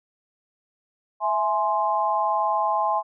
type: chord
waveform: sine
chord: E augmented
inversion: none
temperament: equal with one note detuned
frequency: 659.3 / 838.3 / 1046.5 Hz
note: E5 / G#5 / B#5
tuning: 0 / +16 / 0 cents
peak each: -27 / -23 / -24 dBFS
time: 1.2-3.03 s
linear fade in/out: 50 ms
effects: none